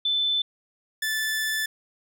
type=tone pair in turn; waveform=sine / sawtooth; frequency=3520 / 1750.9 Hz; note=A7 / A6; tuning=0 / -9 cents; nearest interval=octave; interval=1209 cents; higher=first; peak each=-21 dBFS; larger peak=neither; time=0.05-0.42 / 1.02-1.66 s; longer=second; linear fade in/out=5 ms; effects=none